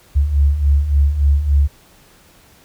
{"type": "beating tone pair", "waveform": "sine", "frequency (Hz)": [68.7, 72.2], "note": ["C#2", "D2"], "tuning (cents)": [-15, -29], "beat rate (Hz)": 3.5, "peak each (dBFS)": [-18, -12], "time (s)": [0.15, 1.68], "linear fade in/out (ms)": 20, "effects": ["pink hiss -49 dBFS RMS until 2.64 s"]}